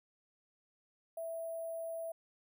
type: tone with sample-and-hold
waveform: sine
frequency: 659 Hz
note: E5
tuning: 1 cent flat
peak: -38 dBFS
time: 1.17-2.12 s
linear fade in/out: 5 ms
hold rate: 11025 Hz
effects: none